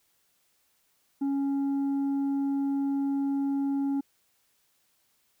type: tone with tanh clipping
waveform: sine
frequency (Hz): 277.2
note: C#4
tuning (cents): 0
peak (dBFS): -26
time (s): 1.21-4.01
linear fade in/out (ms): 10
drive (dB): 4
effects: white hiss -70 dBFS RMS until 5.4 s